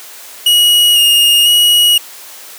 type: tone with vibrato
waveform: 45% pulse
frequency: 2875 Hz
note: F7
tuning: 50 cents sharp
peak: -6 dBFS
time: 0.46-1.98 s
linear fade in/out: 5 ms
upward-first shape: square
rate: 1 Hz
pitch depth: 17 cents each way
effects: white hiss -33 dBFS RMS until 2.58 s + high-pass 400 Hz 12 dB/octave